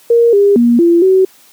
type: tone with pitch steps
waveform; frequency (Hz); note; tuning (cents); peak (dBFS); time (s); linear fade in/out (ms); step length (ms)
sine; 468.3 / 403.2 / 237.6 / 340.7 / 377.8; A#4 / G4 / A#3 / F4 / F#4; +8 / +49 / +33 / -43 / +36; -5; 0.1-1.25; 5; 230
effects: white hiss -45 dBFS RMS until 1.52 s + high-pass 150 Hz 12 dB/octave